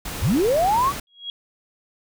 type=noise; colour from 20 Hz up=pink; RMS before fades=-31 dBFS; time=0.05-1 s; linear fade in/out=5 ms
type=linear sweep; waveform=sine; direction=up; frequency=32.7 to 1174.7 Hz; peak=-16 dBFS; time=0.2-0.93 s; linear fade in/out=50 ms
type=tone with exponential growth; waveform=sine; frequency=3300 Hz; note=G#7; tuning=12 cents flat; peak=-25 dBFS; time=1.07-1.3 s; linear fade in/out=1 ms; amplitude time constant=49 ms
effects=none